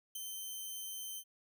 5% pulse tone with ADSR envelope, 3098 Hz, G7, 21 cents flat, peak -30 dBFS, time 0.15-1.24 s, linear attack 6 ms, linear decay 17 ms, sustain -3 dB, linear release 61 ms, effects none

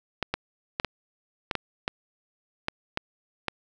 clicks, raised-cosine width 0.3 ms, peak -10 dBFS, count 10, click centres 0.227 / 0.34 / 0.799 / 0.847 / 1.512 / 1.553 / 1.879 / 2.684 / 2.974 / 3.483 s, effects none

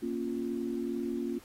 sine chord, Bb minor, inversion none, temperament equal with one note detuned, 235 / 277.2 / 349.2 Hz, Bb3 / Db4 / F4, +14 / 0 / 0 cents, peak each -35 / -36 / -35 dBFS, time 0.02-1.39 s, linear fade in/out 10 ms, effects pink hiss -57 dBFS RMS until 1.44 s + AAC 48 kbps

